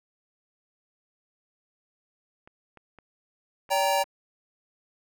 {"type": "clicks", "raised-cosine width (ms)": 0.5, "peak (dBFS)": -34, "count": 7, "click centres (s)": [2.475, 2.773, 2.987, 3.692, 3.768, 3.844, 4.041]}
{"type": "chord", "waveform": "square", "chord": "G minor", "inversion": "second", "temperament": "equal with one note detuned", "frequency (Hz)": [572.3, 784, 932.3], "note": ["D5", "G5", "Bb5"], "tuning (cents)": [-45, 0, 0], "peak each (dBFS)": -27, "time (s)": [3.7, 4.04], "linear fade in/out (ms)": 20}
{"effects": []}